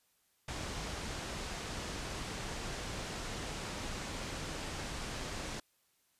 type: low-pass noise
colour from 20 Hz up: pink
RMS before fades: -41 dBFS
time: 0.48-5.6 s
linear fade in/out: 5 ms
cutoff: 8200 Hz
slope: 24 dB/octave
effects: white hiss -74 dBFS RMS until 6.19 s + resampled to 32000 Hz